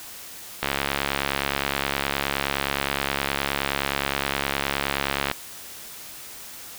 click train, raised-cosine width 0.3 ms, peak -6 dBFS, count 327, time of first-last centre 0.63-5.314 s, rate 69.6 Hz, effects white hiss -40 dBFS RMS until 6.78 s

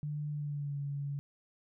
sine tone with pitch glide, 148.5 to 141.79 Hz, D3 to C#3, +20 to +40 cents, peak -34 dBFS, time 0.03-1.19 s, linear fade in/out 0 ms, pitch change -80 cents, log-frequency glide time 0.31-0.78 s, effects none

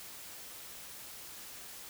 silence, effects white hiss -48 dBFS RMS until 1.89 s

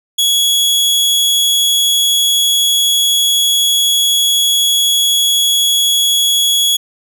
sawtooth tone, 3352 Hz, G#7, 15 cents sharp, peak -7 dBFS, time 0.18-6.77 s, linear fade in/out 10 ms, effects none

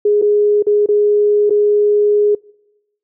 sine tone with dropouts, 415.3 Hz, G#4, in tune, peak -9 dBFS, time 0.05-2.35 s, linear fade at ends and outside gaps 5 ms, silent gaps 0.216-0.222 / 0.625-0.667 / 0.861-0.887 / 1.497-1.505 s, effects noise-tail reverb RT60 1.0 s tail -26 dB re dry

